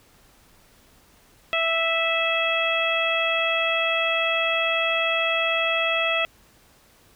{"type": "harmonic tone with a mistuned harmonic", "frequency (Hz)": 659.3, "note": "E5", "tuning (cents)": 0, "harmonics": [1, 2, 3, 4, 5], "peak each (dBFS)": [-26, -28, -29, -24, -28], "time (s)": [1.53, 6.25], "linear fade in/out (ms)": 0, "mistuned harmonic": 4, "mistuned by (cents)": -16, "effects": ["pink hiss -56 dBFS RMS until 7.15 s"]}